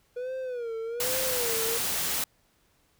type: tone with vibrato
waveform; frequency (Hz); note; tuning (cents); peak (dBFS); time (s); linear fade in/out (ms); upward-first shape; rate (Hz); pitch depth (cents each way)
triangle; 484.1; B4; -35; -29; 0.16-1.78; 10; sine; 1.2; 130
type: noise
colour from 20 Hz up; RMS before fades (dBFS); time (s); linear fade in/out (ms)
white; -29; 1-2.24; 2
effects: pink hiss -67 dBFS RMS until 2.99 s